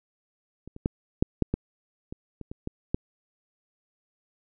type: clicks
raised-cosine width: 3 ms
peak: -28 / -28 / -11 / -7 / -8 / -12 / -23 / -25 / -24 / -18 / -11 dBFS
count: 11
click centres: 0.676 / 0.764 / 0.859 / 1.225 / 1.423 / 1.54 / 2.125 / 2.413 / 2.515 / 2.674 / 2.945 s
effects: none